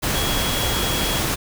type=tone in noise; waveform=sine; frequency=3322 Hz; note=G#7; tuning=in tune; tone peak=-27 dBFS; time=0.14-1.2 s; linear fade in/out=20 ms; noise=pink; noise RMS=-22 dBFS; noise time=0.02-1.36 s; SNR=-8 dB; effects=none